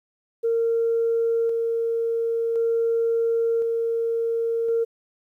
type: tone with tremolo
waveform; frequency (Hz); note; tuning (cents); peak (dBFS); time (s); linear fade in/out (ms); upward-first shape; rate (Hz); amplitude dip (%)
sine; 460; A#4; -23; -18; 0.43-4.85; 20; square; 0.47; 25
effects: tanh soft clip ceiling -14 dBFS + 10-bit